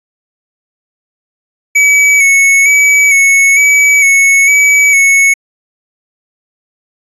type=tone with vibrato; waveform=square; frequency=2244 Hz; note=C#7; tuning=21 cents sharp; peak=-5 dBFS; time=1.75-5.34 s; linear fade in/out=10 ms; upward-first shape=square; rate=1.1 Hz; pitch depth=30 cents each way; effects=resampled to 24000 Hz